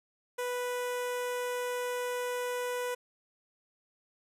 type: tone with notch filter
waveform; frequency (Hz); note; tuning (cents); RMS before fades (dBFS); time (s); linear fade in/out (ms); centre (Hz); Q
sawtooth; 493.3; B4; -2; -34; 0.38-2.95; 10; 4400; 1.7
effects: resampled to 32000 Hz + 11-bit